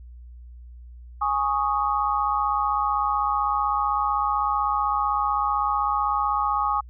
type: chord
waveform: sine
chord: Ab suspended fourth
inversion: none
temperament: equal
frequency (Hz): 830.6 / 1108.7 / 1244.5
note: Ab5 / Db6 / Eb6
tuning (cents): 0 / 0 / 0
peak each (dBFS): -25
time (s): 1.21-6.81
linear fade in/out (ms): 10
effects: added 60 Hz sine -40 dBFS peak until 6.89 s